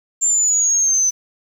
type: exponential sweep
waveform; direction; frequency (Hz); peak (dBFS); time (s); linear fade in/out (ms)
sine; down; 7320 to 6060; -13; 0.21-1.11; 20
effects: 7-bit